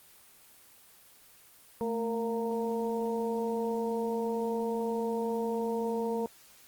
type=harmonic tone with a mistuned harmonic; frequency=230.9 Hz; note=A#3; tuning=16 cents flat; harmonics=1 / 2 / 3 / 4; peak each=-34 / -31 / -42 / -38 dBFS; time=1.81-6.26 s; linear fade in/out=0 ms; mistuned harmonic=1; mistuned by=-67 cents; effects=white hiss -57 dBFS RMS until 6.67 s + Opus 24 kbps